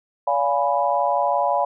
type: chord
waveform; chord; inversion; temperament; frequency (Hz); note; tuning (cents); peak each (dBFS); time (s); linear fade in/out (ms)
sine; D diminished seventh; none; equal with one note detuned; 572.9 / 698.5 / 830.6 / 987.8; D5 / F5 / Ab5 / Cb6; -43 / 0 / 0 / 0; -23; 0.27-1.65; 5
effects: none